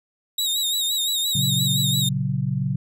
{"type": "tone with vibrato", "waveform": "sawtooth", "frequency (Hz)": 3781, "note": "A#7", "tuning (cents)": 24, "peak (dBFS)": -18, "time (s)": [0.38, 2.09], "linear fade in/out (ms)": 5, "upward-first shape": "sine", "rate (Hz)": 5.8, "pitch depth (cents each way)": 67}
{"type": "chord", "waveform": "sine", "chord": "F# major", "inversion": "first", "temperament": "equal", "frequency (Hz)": [116.54, 138.59, 185], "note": ["A#2", "C#3", "F#3"], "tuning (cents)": [0, 0, 0], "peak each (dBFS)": [-27, -23, -27], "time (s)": [1.35, 2.76], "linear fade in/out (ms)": 5}
{"effects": []}